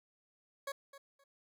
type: tone with echo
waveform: 20% pulse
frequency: 554.4 Hz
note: C#5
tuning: in tune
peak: -33 dBFS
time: 0.67-0.72 s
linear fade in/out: 5 ms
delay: 260 ms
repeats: 2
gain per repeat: -14 dB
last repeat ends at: 1.24 s
effects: none